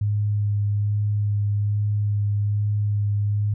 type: tone with vibrato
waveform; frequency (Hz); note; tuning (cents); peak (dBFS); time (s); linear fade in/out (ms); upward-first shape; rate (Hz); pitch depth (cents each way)
sine; 103.4; G#2; -7; -19; 0.01-3.54; 5; sine; 1.2; 12
effects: none